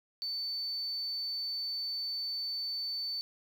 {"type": "tone", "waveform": "sine", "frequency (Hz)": 4520, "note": "C#8", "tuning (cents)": 33, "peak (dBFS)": -32, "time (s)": [0.22, 3.21], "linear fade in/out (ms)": 0, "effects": ["tanh soft clip ceiling -30 dBFS", "10-bit"]}